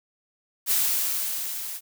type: noise with level ramp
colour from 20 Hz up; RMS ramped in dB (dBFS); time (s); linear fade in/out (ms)
blue; -21 to -35; 0.66-1.81; 50
effects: none